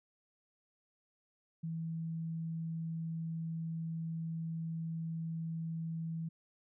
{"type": "tone", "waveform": "sine", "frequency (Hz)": 163.4, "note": "E3", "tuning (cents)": -15, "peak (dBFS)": -36, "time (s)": [1.63, 6.29], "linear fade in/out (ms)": 10, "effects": []}